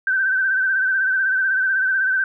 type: tone with vibrato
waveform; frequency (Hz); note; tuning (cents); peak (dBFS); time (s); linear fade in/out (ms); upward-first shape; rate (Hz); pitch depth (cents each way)
sine; 1545; G6; -26; -16; 0.07-2.24; 2; sine; 16; 50
effects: none